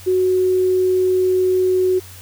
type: tone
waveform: sine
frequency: 370 Hz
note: F#4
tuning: in tune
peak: -13 dBFS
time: 0.06-2 s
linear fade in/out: 20 ms
effects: added 92 Hz sine -39 dBFS peak until 2.21 s + white hiss -41 dBFS RMS until 2.21 s